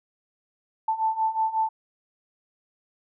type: beating tone pair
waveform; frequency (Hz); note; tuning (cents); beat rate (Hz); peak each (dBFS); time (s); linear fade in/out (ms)
sine; 880 / 885.5; A5 / A5; 0 / +11; 5.5; -27 / -24; 0.88-1.69; 5
effects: none